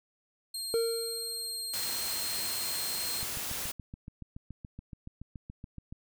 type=tone; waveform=25% pulse; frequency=4207 Hz; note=C8; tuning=9 cents sharp; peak=-30 dBFS; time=0.54-3.23 s; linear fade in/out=5 ms
type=tone with exponential decay; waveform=triangle; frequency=460 Hz; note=A#4; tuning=23 cents flat; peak=-22 dBFS; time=0.74-1.76 s; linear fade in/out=0 ms; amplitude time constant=220 ms
type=noise; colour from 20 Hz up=white; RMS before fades=-36 dBFS; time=1.73-3.72 s; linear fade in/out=10 ms
type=click train; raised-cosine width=5 ms; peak=-30 dBFS; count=20; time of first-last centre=3.23-5.925 s; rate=7.05 Hz
effects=none